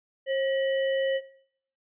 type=tone with sample-and-hold; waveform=sine; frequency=537 Hz; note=C5; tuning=45 cents sharp; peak=-23 dBFS; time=0.26-1.21 s; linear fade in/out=50 ms; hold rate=2450 Hz; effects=noise-tail reverb RT60 0.6 s tail -17 dB re dry + resampled to 8000 Hz